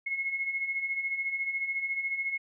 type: beating tone pair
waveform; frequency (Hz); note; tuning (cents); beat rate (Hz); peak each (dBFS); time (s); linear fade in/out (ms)
sine; 2161 / 2175; C#7 / C#7; -45 / -33; 14; -37 / -30; 0.06-2.38; 10
effects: none